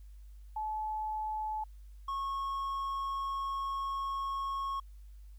sine / triangle tone pair in turn, 862 / 1094.6 Hz, A5 / C#6, -36 / -22 cents, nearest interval major third, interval 414 cents, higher second, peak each -33 / -31 dBFS, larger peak second, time 0.56-1.64 / 2.08-4.8 s, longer second, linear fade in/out 5 ms, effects added 50 Hz sine -48 dBFS peak until 5.38 s + white hiss -73 dBFS RMS until 5.38 s

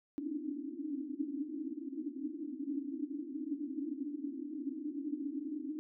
pink band-pass noise, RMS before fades -40 dBFS, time 0.18-5.79 s, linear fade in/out 0 ms, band 270 to 310 Hz, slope 96 dB/octave, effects none

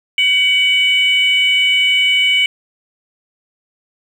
sine tone pair together, 2264 / 2975 Hz, C#7 / F#7, +36 / +9 cents, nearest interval perfect fourth, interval 473 cents, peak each -12 dBFS, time 0.18-2.46 s, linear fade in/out 2 ms, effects tanh soft clip ceiling -5 dBFS + 7-bit

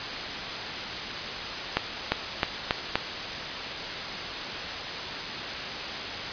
accelerating click train, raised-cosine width 0.3 ms, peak -5 dBFS, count 5, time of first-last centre 1.77-2.955 s, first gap 350 ms, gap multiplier 0.89, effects white hiss -32 dBFS RMS until 6.32 s + resampled to 11025 Hz

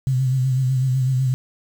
sine tone with vibrato, 130 Hz, C3, 11 cents flat, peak -16 dBFS, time 0.07-1.34 s, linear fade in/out 0 ms, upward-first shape sine, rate 8 Hz, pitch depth 51 cents each way, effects 7-bit

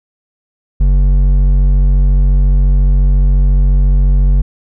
sine tone with hard clipping, 47.14 Hz, F#1, 33 cents sharp, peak -8 dBFS, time 0.8-4.42 s, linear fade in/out 10 ms, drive 7 dB, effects none

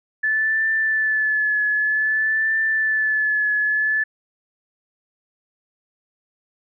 sine tone with vibrato, 1738 Hz, A6, 22 cents flat, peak -17 dBFS, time 0.23-4.04 s, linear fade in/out 10 ms, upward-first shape triangle, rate 0.53 Hz, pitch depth 38 cents each way, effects none

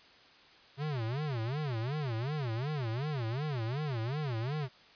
square tone with vibrato, 130.81 Hz, C3, in tune, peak -33 dBFS, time 0.77-4.69 s, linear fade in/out 50 ms, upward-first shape sine, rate 2.7 Hz, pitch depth 290 cents each way, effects white hiss -58 dBFS RMS until 4.95 s + resampled to 11025 Hz

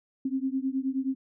sine beating tone pair, 261.6 / 271.1 Hz, C4 / C#4, 0 / -38 cents, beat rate 9.5 Hz, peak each -29 / -30 dBFS, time 0.25-1.15 s, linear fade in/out 5 ms, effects none

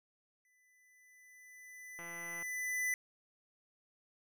square tone with exponential growth, 1999 Hz, B6, 20 cents sharp, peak -32 dBFS, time 0.45-2.94 s, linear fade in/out 1 ms, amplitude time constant 540 ms
click train, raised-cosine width 0.5 ms, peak -36 dBFS, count 75, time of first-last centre 1.99-2.425 s, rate 170 Hz
effects none

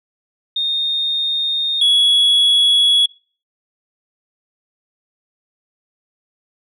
sine tone pair in turn, 3676 / 3362 Hz, A#7 / G#7, -25 / +20 cents, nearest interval major second, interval 155 cents, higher first, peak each -16 / -7 dBFS, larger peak second, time 0.56-1.81 / 1.81-3.06 s, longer neither, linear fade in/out 5 ms, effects noise-tail reverb RT60 0.4 s tail -25 dB re dry + tanh soft clip ceiling -9 dBFS

